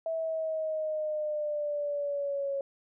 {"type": "linear sweep", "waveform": "sine", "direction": "down", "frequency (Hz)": [654, 551], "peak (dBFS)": -29, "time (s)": [0.06, 2.61], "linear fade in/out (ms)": 2, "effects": []}